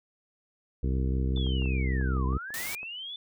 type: harmonic tone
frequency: 65.1 Hz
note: C2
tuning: 8 cents flat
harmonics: 1 / 2 / 3 / 4 / 5 / 6 / 7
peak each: -26 / -32 / -36 / -38 / -40 / -42 / -43 dBFS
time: 0.83-2.38 s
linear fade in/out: 5 ms
type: linear two-way sweep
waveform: sine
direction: down then up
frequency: 3524 to 978 to 3524 Hz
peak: -36 dBFS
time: 1.36-3.16 s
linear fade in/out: 2 ms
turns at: 2.26 s
type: clicks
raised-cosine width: 1 ms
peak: -34 dBFS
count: 9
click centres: 1.375 / 1.467 / 1.621 / 1.657 / 2.012 / 2.169 / 2.329 / 2.505 / 2.831 s
type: noise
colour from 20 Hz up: white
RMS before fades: -36 dBFS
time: 2.54-2.75 s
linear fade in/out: 0 ms
effects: none